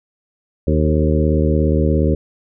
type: harmonic tone with a mistuned harmonic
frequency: 77.1 Hz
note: D#2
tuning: 15 cents flat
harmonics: 1 / 2 / 3 / 4 / 5 / 6 / 7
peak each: -16 / -19 / -21 / -22 / -23 / -24 / -24 dBFS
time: 0.67-2.15 s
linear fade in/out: 5 ms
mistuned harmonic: 6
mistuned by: -25 cents
effects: none